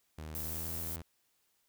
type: tone with pitch glide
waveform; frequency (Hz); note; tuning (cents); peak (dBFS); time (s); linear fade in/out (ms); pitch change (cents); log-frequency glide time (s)
sawtooth; 77.78 to 82.88; D#2 to E2; 0 to +10; -38; 0.18-1.02; 5; +110; 0.4-0.7
type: noise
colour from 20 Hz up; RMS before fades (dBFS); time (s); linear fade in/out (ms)
violet; -40; 0.35-0.96; 0
effects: white hiss -75 dBFS RMS until 1.68 s